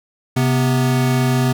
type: tone pair together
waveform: square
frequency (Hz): 130.79 / 246.9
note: C3 / B3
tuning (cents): 0 / 0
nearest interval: major seventh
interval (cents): 1100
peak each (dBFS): -16 / -20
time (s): 0.36-1.53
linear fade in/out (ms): 10
effects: none